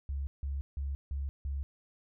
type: tone bursts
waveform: sine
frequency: 69.3 Hz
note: C#2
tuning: in tune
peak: -32 dBFS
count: 5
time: 0.09-1.63 s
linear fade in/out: 0 ms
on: 180 ms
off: 160 ms
effects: none